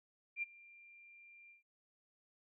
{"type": "tone with ADSR envelope", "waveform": "sine", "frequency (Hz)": 2382, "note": "D7", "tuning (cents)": 24, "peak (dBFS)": -34, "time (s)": [0.36, 1.63], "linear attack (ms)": 65, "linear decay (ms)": 20, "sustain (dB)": -23, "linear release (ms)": 130, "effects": []}